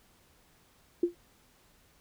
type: tone with exponential decay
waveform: sine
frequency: 347.1 Hz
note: F4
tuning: 11 cents flat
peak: -19 dBFS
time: 1.03-1.15 s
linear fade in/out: 5 ms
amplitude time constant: 24 ms
effects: pink hiss -64 dBFS RMS until 2 s